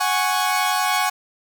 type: chord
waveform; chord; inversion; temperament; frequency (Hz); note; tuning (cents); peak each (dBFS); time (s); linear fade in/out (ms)
sawtooth; F# suspended second; none; equal; 740 / 830.6 / 1108.7; F#5 / G#5 / C#6; 0 / 0 / 0; -19; 0-1.1; 10
effects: none